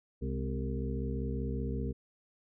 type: harmonic tone with a mistuned harmonic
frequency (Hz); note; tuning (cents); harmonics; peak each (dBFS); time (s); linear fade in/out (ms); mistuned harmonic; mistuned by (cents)
65.41; C2; 0; 1 / 2 / 3 / 4 / 6 / 7; -35 / -38 / -40 / -41 / -43 / -43; 0.21-1.93; 20; 3; +86
effects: none

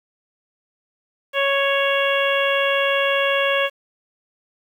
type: harmonic tone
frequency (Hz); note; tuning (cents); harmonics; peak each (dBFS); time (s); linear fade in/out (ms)
554.4; C#5; 0; 1 / 2 / 3 / 4 / 5 / 6; -20 / -25 / -24 / -27 / -24 / -28; 1.33-3.7; 50
effects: 8-bit

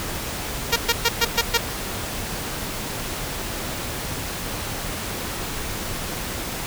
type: tone bursts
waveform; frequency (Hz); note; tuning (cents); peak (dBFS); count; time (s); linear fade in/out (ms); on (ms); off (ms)
5% pulse; 466.2; A#4; 0; -4; 6; 0.72-1.578; 10; 43; 120
effects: pink hiss -29 dBFS RMS until 6.66 s

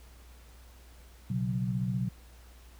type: chord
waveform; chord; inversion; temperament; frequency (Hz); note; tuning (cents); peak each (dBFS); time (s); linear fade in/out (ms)
sine; B suspended second; none; equal; 123.47 / 138.59 / 185; B2 / C#3 / F#3; 0 / 0 / 0; -31 / -36 / -32; 1.3-2.09; 5
effects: added 60 Hz sine -51 dBFS peak until 2.79 s + pink hiss -59 dBFS RMS until 2.79 s

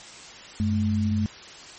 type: tone pair together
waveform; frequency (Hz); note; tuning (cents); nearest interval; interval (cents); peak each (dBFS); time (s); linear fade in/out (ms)
sine; 95.4 / 214.2; G2 / A3; -47 / -46; octave + major second; 1401; -24 / -23; 0.6-1.26; 0
effects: white hiss -43 dBFS RMS until 1.78 s + MP3 32 kbps

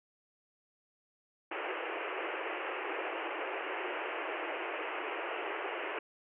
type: band-pass noise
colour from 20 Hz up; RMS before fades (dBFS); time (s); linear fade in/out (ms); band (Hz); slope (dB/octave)
pink; -38; 1.51-5.99; 5; 320 to 2900; 96
effects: none

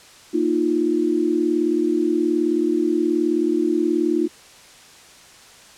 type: chord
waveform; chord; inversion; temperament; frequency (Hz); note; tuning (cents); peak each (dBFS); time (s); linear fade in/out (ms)
sine; Bb suspended fourth; none; just; 233.1 / 310.8 / 349.6; Bb3 / Eb4 / F4; 0 / -2 / +2; -26 / -20 / -20; 0.33-4.28; 20
effects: white hiss -46 dBFS RMS until 5.77 s + low-pass 8000 Hz 12 dB/octave

